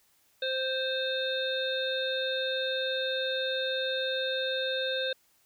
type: harmonic tone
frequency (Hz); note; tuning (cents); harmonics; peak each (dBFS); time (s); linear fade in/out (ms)
523.3; C5; 0; 1 / 3 / 5 / 7 / 8; -31 / -35 / -42 / -33 / -42; 0.42-5.13; 5
effects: white hiss -67 dBFS RMS until 5.45 s